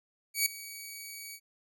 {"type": "tone with ADSR envelope", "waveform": "10% pulse", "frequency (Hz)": 2262, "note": "C#7", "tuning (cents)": 34, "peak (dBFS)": -14, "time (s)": [0.34, 1.4], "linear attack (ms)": 120, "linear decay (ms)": 4, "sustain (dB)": -19, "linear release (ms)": 63, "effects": []}